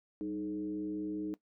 sine tone with frequency modulation, 310 Hz, D#4, 6 cents flat, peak -34 dBFS, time 0.21-1.34 s, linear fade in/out 0 ms, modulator 115 Hz, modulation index 0.64, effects noise-tail reverb RT60 0.1 s tail -18 dB re dry

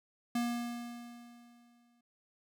square tone with exponential decay, 238.4 Hz, A#3, 39 cents sharp, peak -30 dBFS, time 0.35-2.01 s, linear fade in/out 5 ms, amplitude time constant 360 ms, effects none

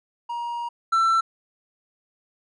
triangle tone pair in turn, 947 / 1339.3 Hz, A#5 / E6, +27 / +27 cents, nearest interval tritone, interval 600 cents, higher second, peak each -25 / -15 dBFS, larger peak second, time 0.29-0.69 / 0.92-1.21 s, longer first, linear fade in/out 10 ms, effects resampled to 24000 Hz

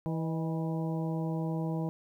harmonic tone with a mistuned harmonic, 162.5 Hz, E3, 24 cents flat, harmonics 1 / 2 / 3 / 4 / 5 / 6, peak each -31 / -37 / -41 / -43 / -45 / -47 dBFS, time 0.06-1.89 s, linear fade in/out 0 ms, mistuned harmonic 4, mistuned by -57 cents, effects 11-bit

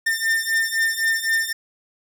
45% pulse beating tone pair, 1802 / 1805.9 Hz, A6 / A6, +41 / +45 cents, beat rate 3.9 Hz, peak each -22 dBFS, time 0.06-1.53 s, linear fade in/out 10 ms, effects none

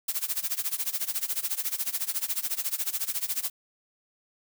blue noise with tremolo, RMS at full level -27 dBFS, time 0.08-3.5 s, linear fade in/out 5 ms, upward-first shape sine, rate 14 Hz, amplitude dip 90%, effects none

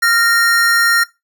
square tone pair together, 1390.7 / 1851 Hz, F6 / A#6, -8 / -13 cents, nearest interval perfect fourth, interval 495 cents, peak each -14 dBFS, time 0.02-1.04 s, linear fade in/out 10 ms, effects noise-tail reverb RT60 0.2 s tail -17 dB re dry

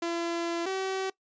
sawtooth tone pair in turn, 338.9 / 381.9 Hz, E4 / G4, +48 / -45 cents, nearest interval major second, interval 207 cents, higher second, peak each -25 dBFS, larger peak neither, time 0.02-0.66 / 0.66-1.1 s, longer first, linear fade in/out 5 ms, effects noise-tail reverb RT60 0.1 s tail -21 dB re dry + resampled to 16000 Hz

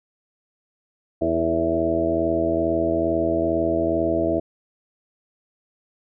harmonic tone with a mistuned harmonic, 82.3 Hz, E2, 2 cents flat, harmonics 1 / 2 / 3 / 4 / 5 / 6 / 7 / 8, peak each -32 / -34 / -31 / -23 / -30 / -31 / -28 / -23 dBFS, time 1.21-4.4 s, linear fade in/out 10 ms, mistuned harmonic 6, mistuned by -29 cents, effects none

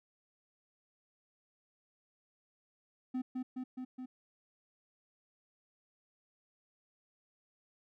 triangle tone with echo, 255.3 Hz, C4, 42 cents flat, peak -31 dBFS, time 3.14-3.22 s, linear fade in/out 10 ms, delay 210 ms, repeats 4, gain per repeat -2 dB, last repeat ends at 4.06 s, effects none

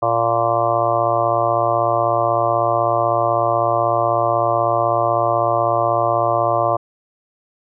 harmonic tone, 116.1 Hz, A#2, 7 cents flat, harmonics 1 / 3 / 4 / 5 / 6 / 7 / 8 / 9 / 10, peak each -27 / -27 / -29 / -20 / -19 / -29 / -29 / -22 / -24 dBFS, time 0.02-6.77 s, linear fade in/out 10 ms, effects none

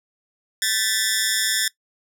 10% pulse tone with amplitude modulation, 1760 Hz, A6, in tune, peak -6 dBFS, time 0.62-1.68 s, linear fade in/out 2 ms, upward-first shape sine, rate 216 Hz, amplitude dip 100%, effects noise-tail reverb RT60 0.1 s tail -20 dB re dry

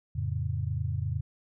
sine chord, F augmented, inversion none, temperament equal, 87.31 / 110 / 138.59 Hz, F2 / A2 / C#3, 0 / 0 / 0 cents, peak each -32 / -32 / -33 dBFS, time 0.15-1.21 s, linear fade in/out 10 ms, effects none

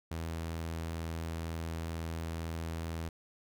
sawtooth tone, 82.1 Hz, E2, 6 cents flat, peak -32 dBFS, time 0.11-3.09 s, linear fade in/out 5 ms, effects none

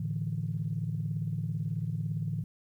sine chord, A suspended fourth, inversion none, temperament equal, 110 / 146.83 / 164.81 Hz, A2 / D3 / E3, 0 / 0 / 0 cents, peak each -34 dBFS, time 0-2.44 s, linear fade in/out 5 ms, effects tanh soft clip ceiling -21 dBFS + 11-bit

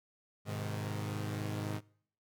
sawtooth chord, Ab major, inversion none, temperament equal with one note detuned, 103.83 / 127.68 / 155.56 Hz, Ab2 / C3 / Eb3, 0 / -42 / 0 cents, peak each -34 / -39 / -38 dBFS, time 0.45-1.81 s, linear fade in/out 50 ms, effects noise-tail reverb RT60 0.6 s tail -24 dB re dry

